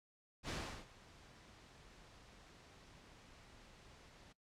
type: noise with ADSR envelope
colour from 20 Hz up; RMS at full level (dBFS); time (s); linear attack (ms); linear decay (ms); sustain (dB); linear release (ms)
pink; -41; 0.43-4.33; 61; 360; -20; 12
effects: noise-tail reverb RT60 0.1 s tail -20 dB re dry + low-pass 6000 Hz 12 dB/octave